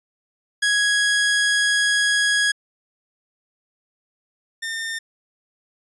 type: tone pair in turn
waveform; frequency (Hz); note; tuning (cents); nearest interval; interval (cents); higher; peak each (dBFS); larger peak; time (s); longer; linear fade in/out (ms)
sawtooth; 1661.2 / 1811.6; G#6 / A#6; 0 / -50; major second; 150; second; -13 / -22; first; 0.62-2.52 / 4.62-4.99; first; 10
effects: resampled to 24000 Hz